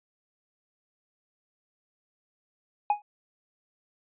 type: tone with exponential decay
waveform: triangle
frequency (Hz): 830.6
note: G#5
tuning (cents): 0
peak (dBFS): -15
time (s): 2.9-3.02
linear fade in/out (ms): 2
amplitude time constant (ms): 26
effects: resampled to 8000 Hz